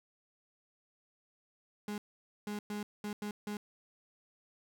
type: tone bursts at uneven times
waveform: 35% pulse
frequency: 207.7 Hz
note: G#3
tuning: in tune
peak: -35 dBFS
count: 6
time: 1.88-1.98 / 2.47-2.59 / 2.7-2.83 / 3.04-3.13 / 3.22-3.31 / 3.47-3.57 s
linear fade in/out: 2 ms
effects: none